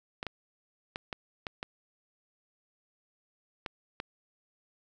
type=clicks; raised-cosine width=0.3 ms; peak=-19 dBFS; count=8; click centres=0.229 / 0.267 / 0.959 / 1.128 / 1.468 / 1.629 / 3.662 / 4.001 s; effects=none